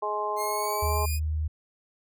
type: harmonic tone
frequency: 210 Hz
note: G#3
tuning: 19 cents sharp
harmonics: 2 / 3 / 4 / 5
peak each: -33 / -34 / -32 / -30 dBFS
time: 0.02-1.06 s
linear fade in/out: 10 ms
type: exponential sweep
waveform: 5% pulse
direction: up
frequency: 2109 to 2489 Hz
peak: -24 dBFS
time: 0.36-1.2 s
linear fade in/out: 50 ms
type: tone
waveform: sine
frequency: 77.4 Hz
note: D#2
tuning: 9 cents flat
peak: -25 dBFS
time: 0.82-1.48 s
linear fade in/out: 10 ms
effects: none